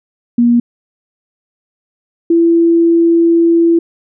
sine tone pair in turn, 238.3 / 335.5 Hz, A#3 / E4, +38 / +31 cents, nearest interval tritone, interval 593 cents, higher second, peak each -6 dBFS, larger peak neither, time 0.38-0.6 / 2.3-3.79 s, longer second, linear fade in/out 5 ms, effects none

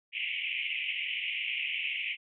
white band-pass noise, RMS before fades -34 dBFS, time 0.12-2.17 s, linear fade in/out 50 ms, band 2100 to 3000 Hz, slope 96 dB/octave, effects none

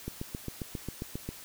click train, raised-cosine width 3 ms, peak -22 dBFS, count 10, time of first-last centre 0.08-1.29 s, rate 7.44 Hz, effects white hiss -48 dBFS RMS until 1.44 s

